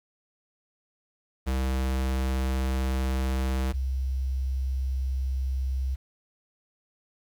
square / sine tone pair in turn, 65.41 / 65.64 Hz, C2 / C2, 0 / +6 cents, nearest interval unison, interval 6 cents, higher second, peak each -25 dBFS, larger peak neither, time 1.46-3.73 / 3.73-5.96 s, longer first, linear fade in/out 20 ms, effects 9-bit

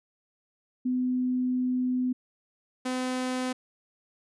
sine / sawtooth tone pair in turn, 252.4 / 254.9 Hz, B3 / C4, +38 / -45 cents, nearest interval unison, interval 17 cents, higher second, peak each -24 dBFS, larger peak neither, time 0.85-2.13 / 2.85-3.53 s, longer first, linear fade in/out 10 ms, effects resampled to 24000 Hz

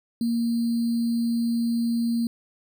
sine tone with sample-and-hold, 233.3 Hz, A#3, 2 cents sharp, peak -21 dBFS, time 0.21-2.27 s, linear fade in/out 2 ms, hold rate 4410 Hz, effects none

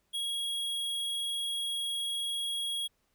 square tone, 3307 Hz, G#7, 8 cents flat, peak -32 dBFS, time 0.13-2.88 s, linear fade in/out 20 ms, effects pink hiss -75 dBFS RMS until 3.14 s

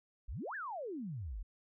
sine exponential two-way sweep, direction up then down, 39.47 to 1800 to 39.47 Hz, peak -39 dBFS, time 0.28-1.43 s, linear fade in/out 10 ms, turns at 0.55 s, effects none

